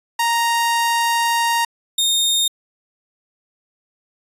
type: tone pair in turn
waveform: sawtooth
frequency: 932.3 / 3678 Hz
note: A#5 / A#7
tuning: 0 / -24 cents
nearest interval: 2 octaves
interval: 2376 cents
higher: second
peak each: -12 dBFS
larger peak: neither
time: 0.19-1.65 / 1.98-2.48 s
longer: first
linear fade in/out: 5 ms
effects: resampled to 32000 Hz